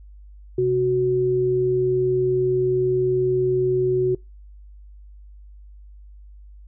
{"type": "tone pair together", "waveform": "sine", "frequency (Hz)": [130.81, 370], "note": ["C3", "F#4"], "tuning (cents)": [0, 0], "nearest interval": "octave + tritone", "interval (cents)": 1800, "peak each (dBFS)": [-26, -17], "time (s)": [0.58, 4.15], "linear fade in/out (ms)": 5, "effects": ["noise-tail reverb RT60 0.2 s tail -24 dB re dry", "added 50 Hz sine -41 dBFS peak until 6.67 s"]}